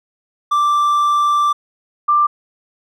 triangle / sine tone pair in turn, 1174.7 / 1183.6 Hz, D6 / D6, 0 / +13 cents, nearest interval unison, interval 13 cents, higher second, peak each -10 dBFS, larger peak neither, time 0.51-1.53 / 2.08-2.27 s, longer first, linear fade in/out 10 ms, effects none

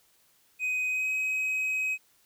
triangle tone with pitch glide, 2508 to 2534 Hz, D#7 to D#7, +13 to +31 cents, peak -25 dBFS, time 0.59-1.98 s, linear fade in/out 50 ms, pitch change +18 cents, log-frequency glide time 0.89-1.09 s, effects white hiss -65 dBFS RMS until 2.25 s

